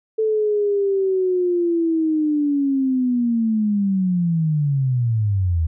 sine linear sweep, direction down, 441.4 to 77.8 Hz, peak -16 dBFS, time 0.18-5.67 s, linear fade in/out 10 ms, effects none

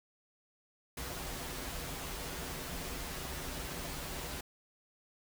pink noise with comb filter, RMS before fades -41 dBFS, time 0.97-4.41 s, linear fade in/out 5 ms, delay 9.4 ms, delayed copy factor -0.65, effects none

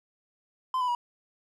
triangle tone with pitch steps, 1029 / 996.2 / 964.5 Hz, C6 / B5 / B5, -29 / +15 / -41 cents, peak -23 dBFS, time 0.74-0.95 s, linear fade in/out 2 ms, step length 70 ms, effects none

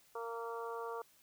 harmonic tone, 231 Hz, A#3, 16 cents flat, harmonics 2 / 3 / 4 / 5 / 6, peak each -42 / -50 / -46 / -46 / -52 dBFS, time 0.15-1.02 s, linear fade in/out 5 ms, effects white hiss -67 dBFS RMS until 1.22 s

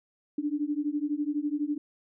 sine beating tone pair, 288.7 / 300.7 Hz, D4 / D4, -30 / +41 cents, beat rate 12 Hz, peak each -30 dBFS, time 0.38-1.78 s, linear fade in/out 5 ms, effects none

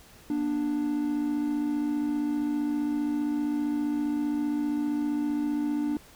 triangle tone pair together, 239.9 / 295.1 Hz, A#3 / D4, +50 / +8 cents, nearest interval major third, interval 358 cents, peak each -31 / -24 dBFS, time 0.3-5.97 s, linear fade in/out 2 ms, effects pink hiss -53 dBFS RMS until 6.15 s

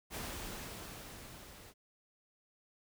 pink noise with level ramp, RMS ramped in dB -41 to -55 dBFS, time 0.1-1.74 s, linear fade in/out 50 ms, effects none

